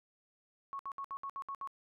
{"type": "tone bursts", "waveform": "sine", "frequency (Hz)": 1103, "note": "C#6", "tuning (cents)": -9, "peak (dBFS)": -38, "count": 8, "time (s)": [0.73, 1.674], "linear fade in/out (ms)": 0, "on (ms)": 62, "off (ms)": 64, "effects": []}